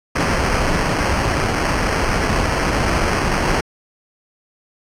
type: noise with sample-and-hold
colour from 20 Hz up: pink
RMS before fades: -18 dBFS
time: 0.15-3.61 s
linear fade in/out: 10 ms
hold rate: 3675 Hz
effects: low-pass 8000 Hz 12 dB/octave